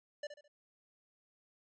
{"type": "tone with echo", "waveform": "square", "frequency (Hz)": 587.3, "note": "D5", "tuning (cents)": 0, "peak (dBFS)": -39, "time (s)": [0.23, 0.27], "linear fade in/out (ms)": 5, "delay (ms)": 70, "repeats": 3, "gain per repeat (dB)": -9, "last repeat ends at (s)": 0.48, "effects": ["resampled to 16000 Hz"]}